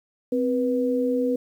sine tone pair together, 259 / 489 Hz, C4 / B4, -17 / -17 cents, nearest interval major seventh, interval 1100 cents, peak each -23 dBFS, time 0.32-1.36 s, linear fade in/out 5 ms, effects 9-bit

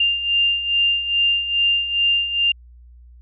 sine beating tone pair, 2794 / 2796.4 Hz, F7 / F7, 0 / +2 cents, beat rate 2.4 Hz, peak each -23 / -17 dBFS, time 0-2.52 s, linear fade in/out 5 ms, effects added 60 Hz sine -42 dBFS peak until 3.21 s

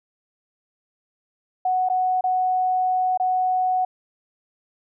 sine tone with dropouts, 740 Hz, F#5, in tune, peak -18 dBFS, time 1.65-3.85 s, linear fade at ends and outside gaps 5 ms, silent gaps 1.888-1.898 / 2.21-2.239 / 3.175-3.198 s, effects none

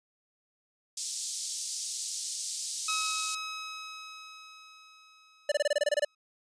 white band-pass noise, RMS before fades -36 dBFS, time 0.97-3.35 s, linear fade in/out 5 ms, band 4400 to 8800 Hz, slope 24 dB/octave
15% pulse tone with exponential decay, 1278 Hz, D#6, 46 cents sharp, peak -22 dBFS, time 2.88-6.15 s, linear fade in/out 5 ms, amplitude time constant 710 ms
square tone bursts, 587.3 Hz, D5, in tune, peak -24 dBFS, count 11, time 5.49-6.049 s, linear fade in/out 5 ms, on 29 ms, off 24 ms
effects resampled to 22050 Hz

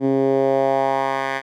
10% pulse tone with band-pass filter sweep, 135.1 Hz, C#3, 44 cents flat, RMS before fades -19 dBFS, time 0-1.42 s, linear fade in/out 50 ms, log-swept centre 280 to 1600 Hz, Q 2, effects none

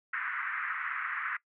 pink band-pass noise, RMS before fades -35 dBFS, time 0.13-1.37 s, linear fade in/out 5 ms, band 1200 to 2100 Hz, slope 48 dB/octave, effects noise-tail reverb RT60 0.1 s tail -21 dB re dry

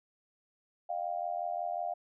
sine tone with amplitude modulation, 699 Hz, F5, 1 cent sharp, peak -28 dBFS, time 0.89-1.94 s, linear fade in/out 10 ms, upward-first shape sine, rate 85.5 Hz, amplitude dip 95%, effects none

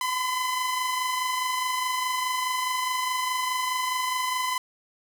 sawtooth tone pair together, 1011 / 1035.8 Hz, B5 / C6, +40 / -18 cents, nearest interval unison, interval 42 cents, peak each -22 / -30 dBFS, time 0.01-4.58 s, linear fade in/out 2 ms, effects none

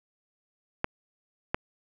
clicks, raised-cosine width 0.5 ms, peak -10 dBFS, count 2, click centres 0.844 / 1.545 s, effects none

